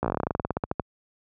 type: slowing click train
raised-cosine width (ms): 1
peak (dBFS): -11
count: 20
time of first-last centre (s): 0.03-0.797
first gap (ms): 15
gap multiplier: 1.1
effects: high-pass 60 Hz 12 dB/octave